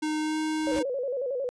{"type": "tone with pitch glide", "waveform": "square", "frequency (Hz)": [307.9, 311.5], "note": ["D#4", "D#4"], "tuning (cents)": [-18, 2], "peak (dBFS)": -27, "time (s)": [0.02, 0.83], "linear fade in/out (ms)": 10, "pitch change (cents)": 20, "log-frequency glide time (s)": [0.2, 0.38]}
{"type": "noise with exponential growth", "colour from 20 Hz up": "pink", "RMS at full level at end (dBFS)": -35, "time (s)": [0.5, 0.79], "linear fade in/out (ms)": 0, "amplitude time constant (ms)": 63}
{"type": "tone with vibrato", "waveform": "sine", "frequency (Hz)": 523.3, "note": "C5", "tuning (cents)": 0, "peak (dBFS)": -27, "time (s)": [0.67, 1.49], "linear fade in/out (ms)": 0, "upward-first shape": "square", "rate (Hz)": 11, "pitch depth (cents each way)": 100}
{"effects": ["resampled to 22050 Hz"]}